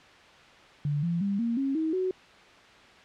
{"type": "tone with pitch steps", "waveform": "sine", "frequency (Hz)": [145.9, 170.52, 199.31, 232.9, 272.3, 318.2, 371.9], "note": ["D3", "F3", "G3", "A#3", "C#4", "D#4", "F#4"], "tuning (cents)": [-11, -41, 29, -1, -31, 39, 9], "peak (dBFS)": -25, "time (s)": [0.85, 2.11], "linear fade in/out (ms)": 2, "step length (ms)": 180, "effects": ["white hiss -52 dBFS RMS until 3.04 s", "low-pass 3000 Hz 12 dB/octave"]}